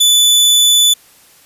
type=tone; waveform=sawtooth; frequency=3483 Hz; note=A7; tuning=18 cents flat; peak=-4 dBFS; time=0-0.94 s; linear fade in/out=10 ms; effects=white hiss -46 dBFS RMS until 1.45 s + resampled to 32000 Hz